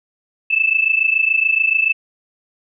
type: tone pair together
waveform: sine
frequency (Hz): 2616 / 2643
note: E7 / E7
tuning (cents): -14 / +4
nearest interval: unison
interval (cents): 18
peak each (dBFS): -16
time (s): 0.5-1.93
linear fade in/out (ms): 10
effects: none